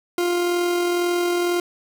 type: tone with amplitude modulation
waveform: 40% pulse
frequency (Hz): 350.7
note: F4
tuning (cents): +7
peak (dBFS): -17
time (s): 0.18-1.6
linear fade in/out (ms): 2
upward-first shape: sine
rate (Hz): 42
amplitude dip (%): 25
effects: none